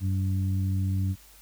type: harmonic tone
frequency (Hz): 95.5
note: G2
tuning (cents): -45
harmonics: 1 / 2 / 3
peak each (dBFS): -24 / -33 / -39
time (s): 0-1.16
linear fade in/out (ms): 50
effects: added 50 Hz sine -56 dBFS peak until 1.41 s + white hiss -54 dBFS RMS until 1.41 s